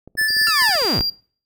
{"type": "clicks", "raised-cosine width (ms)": 2, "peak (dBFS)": -26, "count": 12, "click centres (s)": [0.076, 0.153, 0.214, 0.305, 0.367, 0.415, 0.484, 0.621, 0.693, 0.755, 0.82, 0.851]}
{"type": "tone with tremolo", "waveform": "square", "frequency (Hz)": 1750, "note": "A6", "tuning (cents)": -10, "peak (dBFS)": -16, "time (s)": [0.17, 0.77], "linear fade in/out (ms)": 20, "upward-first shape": "sine", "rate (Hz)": 4.9, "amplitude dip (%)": 55}
{"type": "tone", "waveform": "triangle", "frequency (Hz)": 4765, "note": "D8", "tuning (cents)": 24, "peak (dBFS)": -18, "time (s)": [0.28, 1.1], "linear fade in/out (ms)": 5}
{"type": "linear sweep", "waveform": "sawtooth", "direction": "down", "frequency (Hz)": [1396.9, 31.09], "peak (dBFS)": -16, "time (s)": [0.47, 1.01], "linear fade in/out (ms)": 0}
{"effects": ["noise-tail reverb RT60 0.5 s tail -23 dB re dry"]}